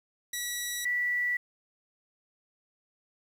10% pulse / sine tone pair in turn, 1940 / 1956.9 Hz, B6 / B6, -31 / -16 cents, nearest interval unison, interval 15 cents, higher second, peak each -23 / -26 dBFS, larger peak first, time 0.33-0.85 / 0.85-1.37 s, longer neither, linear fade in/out 5 ms, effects 9-bit

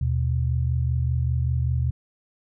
sine tone pair together, 78.34 / 123.47 Hz, D#2 / B2, +12 / 0 cents, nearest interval minor sixth, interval 788 cents, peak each -23 dBFS, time 0.01-1.91 s, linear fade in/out 5 ms, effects none

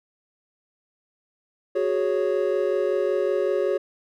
triangle chord, F# suspended second, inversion none, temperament equal, 370 / 415.3 / 554.4 Hz, F#4 / G#4 / C#5, 0 / 0 / 0 cents, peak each -23 dBFS, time 1.75-3.78 s, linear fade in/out 10 ms, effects none

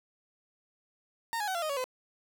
30% pulse tone with pitch steps, 919 / 833 / 755.1 / 684.5 / 620.5 / 562.5 / 509.8 Hz, A#5 / G#5 / F#5 / F5 / D#5 / C#5 / C5, -25 / +5 / +35 / -35 / -5 / +25 / -45 cents, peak -28 dBFS, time 1.33-1.841 s, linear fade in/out 0 ms, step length 73 ms, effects none

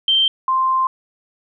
sine tone pair in turn, 3136 / 1046.5 Hz, G7 / C6, 0 / 0 cents, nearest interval octave + perfect fifth, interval 1900 cents, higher first, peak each -12 / -14 dBFS, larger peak first, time 0.08-0.28 / 0.48-0.87 s, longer second, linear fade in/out 2 ms, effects none

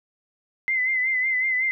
sine tone with vibrato, 2051 Hz, C7, 35 cents flat, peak -20 dBFS, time 0.68-1.71 s, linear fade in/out 0 ms, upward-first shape sine, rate 5.4 Hz, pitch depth 49 cents each way, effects none

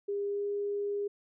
sine tone with pitch glide, 403.9 to 406.9 Hz, G#4 to G#4, -48 to -35 cents, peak -30 dBFS, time 0.08-1.08 s, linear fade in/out 10 ms, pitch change +13 cents, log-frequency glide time 0.27-0.45 s, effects none

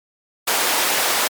pink high-pass noise, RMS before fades -19 dBFS, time 0.47-1.28 s, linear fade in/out 10 ms, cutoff 560 Hz, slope 12 dB/octave, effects MP3 96 kbps

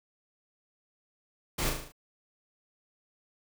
pink noise with echo, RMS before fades -31 dBFS, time 1.58-1.7 s, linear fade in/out 10 ms, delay 37 ms, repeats 6, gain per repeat -4 dB, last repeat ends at 1.922 s, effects none

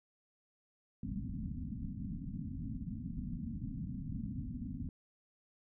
white low-pass noise, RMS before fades -41 dBFS, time 1.03-4.89 s, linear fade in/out 2 ms, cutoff 270 Hz, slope 96 dB/octave, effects none

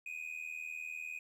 triangle tone with amplitude modulation, 2489 Hz, D#7, in tune, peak -35 dBFS, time 0.06-1.19 s, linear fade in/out 5 ms, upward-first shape sine, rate 80 Hz, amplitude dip 90%, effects 12-bit

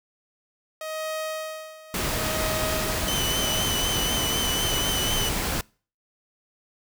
sawtooth tone with tremolo, 629 Hz, D#5, 19 cents sharp, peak -24 dBFS, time 0.81-3.62 s, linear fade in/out 2 ms, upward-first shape sine, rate 0.72 Hz, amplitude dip 85%
pink noise, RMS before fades -27 dBFS, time 1.94-5.61 s, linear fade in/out 2 ms
sawtooth tone with vibrato, 3022 Hz, F#7, 36 cents sharp, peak -23 dBFS, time 3.08-5.29 s, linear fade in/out 2 ms, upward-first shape triangle, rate 4 Hz, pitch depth 39 cents each way
effects noise-tail reverb RT60 0.4 s tail -25 dB re dry

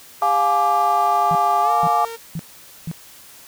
sawtooth tone with pitch glide, 402.2 to 459.3 Hz, G4 to A#4, +44 to -26 cents, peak -26 dBFS, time 0.21-2.17 s, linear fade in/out 20 ms, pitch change +230 cents, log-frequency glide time 1.62-1.71 s
sine chord, D diminished, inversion first, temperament just, 704.8 / 845.8 / 1174.7 Hz, F5 / Ab5 / D6, +16 / +31 / 0 cents, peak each -19 dBFS, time 0.22-2.05 s, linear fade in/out 2 ms
sine tone bursts, 164.81 Hz, E3, in tune, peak -23 dBFS, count 4, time 1.31-2.914 s, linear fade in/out 0 ms, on 41 ms, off 480 ms
effects white hiss -44 dBFS RMS until 3.47 s

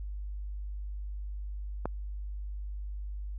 click, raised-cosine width 1 ms, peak -17 dBFS, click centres 1.856 s, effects added 50 Hz sine -35 dBFS peak until 3.38 s

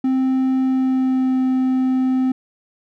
triangle tone with pitch glide, 261.6 to 258.9 Hz, C4 to C4, 0 to -18 cents, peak -13 dBFS, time 0.04-2.32 s, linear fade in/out 5 ms, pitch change -18 cents, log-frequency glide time 0.62-1.41 s, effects none

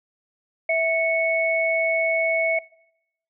sine tone pair together, 655.2 / 2211 Hz, E5 / C#7, -11 / -5 cents, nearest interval octave + major sixth, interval 2106 cents, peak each -21 dBFS, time 0.69-2.59 s, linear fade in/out 5 ms, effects noise-tail reverb RT60 0.8 s tail -22 dB re dry

